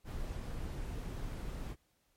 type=noise; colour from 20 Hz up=brown; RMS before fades=-40 dBFS; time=0.04-1.76 s; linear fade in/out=50 ms; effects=pink hiss -75 dBFS RMS until 2.16 s + MP3 64 kbps